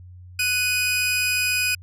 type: tone pair together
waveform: sawtooth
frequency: 1482 / 2490 Hz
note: F#6 / D#7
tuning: +2 / +1 cents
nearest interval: major sixth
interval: 899 cents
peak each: -25 / -17 dBFS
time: 0.39-1.75 s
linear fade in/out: 5 ms
effects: added 90 Hz sine -40 dBFS peak until 1.82 s + resampled to 32000 Hz